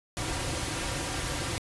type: noise with comb filter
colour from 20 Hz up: pink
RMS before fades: -32 dBFS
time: 0.17-1.58 s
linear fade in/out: 0 ms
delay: 4.7 ms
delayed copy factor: -0.6
effects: resampled to 24000 Hz